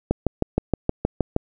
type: click train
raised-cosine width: 2 ms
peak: -5 dBFS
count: 9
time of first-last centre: 0.11-1.364 s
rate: 6.38 Hz
effects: none